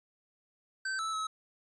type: tone with pitch steps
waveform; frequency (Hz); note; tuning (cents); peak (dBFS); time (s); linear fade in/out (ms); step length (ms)
square; 1546 / 1313 / 1289; G6 / E6 / E6; -24 / -7 / -39; -33; 0.85-1.27; 5; 140
effects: resampled to 22050 Hz